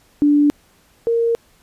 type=tone pair in turn; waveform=sine; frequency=292.1 / 463.7 Hz; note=D4 / A#4; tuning=-9 / -9 cents; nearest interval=minor sixth; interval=800 cents; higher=second; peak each=-10 / -14 dBFS; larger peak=first; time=0.22-0.5 / 1.07-1.35 s; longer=neither; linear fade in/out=0 ms; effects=pink hiss -55 dBFS RMS until 1.62 s + resampled to 32000 Hz